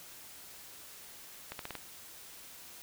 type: accelerating click train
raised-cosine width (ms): 0.3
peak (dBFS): -23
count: 5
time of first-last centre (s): 1.52-1.753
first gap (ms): 72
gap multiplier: 0.86
effects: white hiss -51 dBFS RMS until 2.82 s